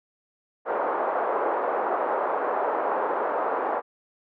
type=band-pass noise; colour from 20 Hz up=pink; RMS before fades=-26 dBFS; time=0.65-3.82 s; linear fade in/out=50 ms; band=440 to 1200 Hz; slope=24 dB/octave; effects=none